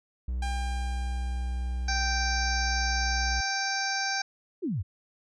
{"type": "tone", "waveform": "triangle", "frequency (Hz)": 61.74, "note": "B1", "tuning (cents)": 0, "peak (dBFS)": -26, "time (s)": [0.28, 3.41], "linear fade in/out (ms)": 5}
{"type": "tone with exponential decay", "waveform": "sawtooth", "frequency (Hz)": 799, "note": "G5", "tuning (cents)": 33, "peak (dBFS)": -29, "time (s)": [0.42, 3.55], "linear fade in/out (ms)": 5, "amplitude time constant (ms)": 680}
{"type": "harmonic tone", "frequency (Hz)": 783, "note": "G5", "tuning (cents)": -2, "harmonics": [1, 2, 3, 5, 6, 7, 8], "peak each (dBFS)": [-33, -31, -37, -43, -36, -35, -37], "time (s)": [1.88, 4.22], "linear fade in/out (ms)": 5}
{"type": "exponential sweep", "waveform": "sine", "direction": "down", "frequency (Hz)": [417.5, 77.78], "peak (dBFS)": -27, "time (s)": [4.62, 4.83], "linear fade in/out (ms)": 20}
{"effects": ["resampled to 22050 Hz"]}